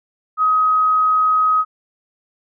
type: tone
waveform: sine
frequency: 1263 Hz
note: D#6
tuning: 26 cents sharp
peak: -12 dBFS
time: 0.37-1.65 s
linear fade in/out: 50 ms
effects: none